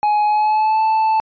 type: tone with pitch glide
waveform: triangle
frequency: 839 to 878.7 Hz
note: G#5 to A5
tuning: +17 to -3 cents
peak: -11 dBFS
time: 0.03-1.2 s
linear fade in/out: 0 ms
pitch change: +80 cents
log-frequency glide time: 0.25-0.82 s
effects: resampled to 11025 Hz